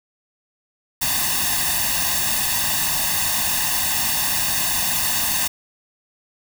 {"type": "noise with comb filter", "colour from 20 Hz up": "white", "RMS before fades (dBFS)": -21, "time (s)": [1.01, 5.48], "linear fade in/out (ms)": 10, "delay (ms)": 1.1, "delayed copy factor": 0.95, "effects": []}